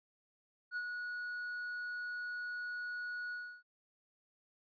triangle tone with ADSR envelope, 1460 Hz, F#6, 24 cents flat, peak -33 dBFS, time 0.71-3.63 s, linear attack 55 ms, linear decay 54 ms, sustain -4 dB, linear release 310 ms, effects resampled to 11025 Hz

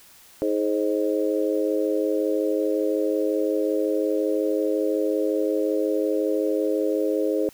harmonic tone with a mistuned harmonic, 105.5 Hz, G#2, 28 cents sharp, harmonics 3 / 4 / 5 / 6, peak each -25 / -25 / -25 / -33 dBFS, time 0.42-7.49 s, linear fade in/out 0 ms, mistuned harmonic 6, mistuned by -36 cents, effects white hiss -51 dBFS RMS until 7.53 s

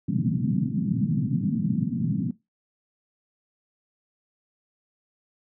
white band-pass noise, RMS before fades -25 dBFS, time 0.08-2.31 s, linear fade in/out 5 ms, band 120 to 240 Hz, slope 48 dB/octave, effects noise-tail reverb RT60 0.2 s tail -18 dB re dry

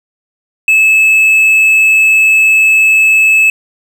triangle tone, 2603 Hz, E7, 22 cents flat, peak -3 dBFS, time 0.68-3.5 s, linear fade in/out 2 ms, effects none

